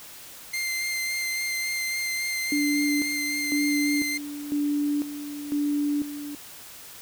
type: tone with vibrato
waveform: sawtooth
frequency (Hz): 2093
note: C7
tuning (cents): 0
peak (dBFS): -23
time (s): 0.53-4.18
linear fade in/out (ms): 10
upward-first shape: sine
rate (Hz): 3.6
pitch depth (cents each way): 13
type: tone with tremolo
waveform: sine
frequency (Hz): 291.3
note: D4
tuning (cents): -14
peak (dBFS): -22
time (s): 2.52-6.35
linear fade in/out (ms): 2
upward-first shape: square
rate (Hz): 1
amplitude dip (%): 70
effects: white hiss -44 dBFS RMS until 7.01 s